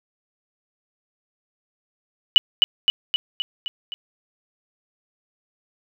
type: tone with echo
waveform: sine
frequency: 2958 Hz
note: F#7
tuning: 1 cent flat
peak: -5 dBFS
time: 2.36-2.38 s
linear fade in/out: 0 ms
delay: 260 ms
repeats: 6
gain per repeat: -4 dB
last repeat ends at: 3.94 s
effects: none